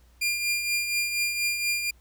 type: tone with tremolo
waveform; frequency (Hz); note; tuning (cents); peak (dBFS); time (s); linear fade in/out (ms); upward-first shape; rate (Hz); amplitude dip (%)
sawtooth; 2400; D7; +37; -19; 0.21-1.91; 10; triangle; 4.2; 55
effects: added 60 Hz sine -54 dBFS peak until 2 s + pink hiss -64 dBFS RMS until 2 s